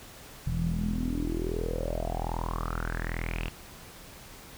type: tone with low-pass filter sweep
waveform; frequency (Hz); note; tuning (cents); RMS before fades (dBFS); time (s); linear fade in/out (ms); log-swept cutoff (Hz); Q
sawtooth; 41.2; E1; 0; -31; 0.46-3.49; 10; 140 to 2800; 8.2
effects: pink hiss -48 dBFS RMS until 4.57 s